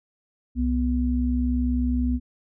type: tone pair together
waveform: sine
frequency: 65.24 / 246.9 Hz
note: C2 / B3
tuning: -4 / 0 cents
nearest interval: octave + major seventh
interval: 2304 cents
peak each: -23 dBFS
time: 0.55-2.2 s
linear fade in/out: 50 ms
effects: none